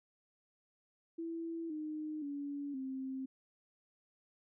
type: tone with pitch steps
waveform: sine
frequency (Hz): 331.1 / 307.1 / 284.9 / 264.3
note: E4 / D#4 / C#4 / C4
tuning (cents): +8 / -23 / +48 / +18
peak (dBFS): -38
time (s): 1.18-3.26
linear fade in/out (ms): 10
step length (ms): 520
effects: none